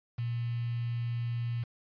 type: tone with quantisation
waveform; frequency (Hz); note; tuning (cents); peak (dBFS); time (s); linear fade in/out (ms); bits
sine; 118.4; A#2; +27; -30; 0.18-1.64; 10; 8
effects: resampled to 11025 Hz